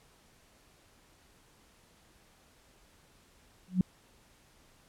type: tone with exponential growth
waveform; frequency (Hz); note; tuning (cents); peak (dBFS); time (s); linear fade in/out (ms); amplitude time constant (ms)
sine; 183.4; F#3; -15; -18; 3.68-3.81; 2; 28
effects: pink hiss -63 dBFS RMS until 4.88 s + low-pass 12000 Hz 12 dB/octave